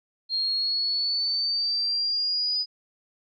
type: exponential sweep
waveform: sine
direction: up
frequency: 4213 to 4978 Hz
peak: -23 dBFS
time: 0.29-2.66 s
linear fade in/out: 50 ms
effects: none